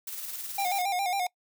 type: noise with tremolo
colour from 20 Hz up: blue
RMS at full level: -36 dBFS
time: 0.07-0.82 s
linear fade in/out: 5 ms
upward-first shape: square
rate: 19 Hz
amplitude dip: 35%
type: tone with vibrato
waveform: square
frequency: 757 Hz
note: F#5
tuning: 39 cents sharp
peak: -27 dBFS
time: 0.58-1.27 s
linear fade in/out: 5 ms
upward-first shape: square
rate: 7.3 Hz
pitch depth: 82 cents each way
effects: noise-tail reverb RT60 0.1 s tail -24 dB re dry